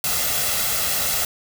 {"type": "noise with comb filter", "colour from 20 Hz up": "white", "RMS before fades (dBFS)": -22, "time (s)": [0.04, 1.25], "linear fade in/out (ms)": 2, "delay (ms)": 1.5, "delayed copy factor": 0.55, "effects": []}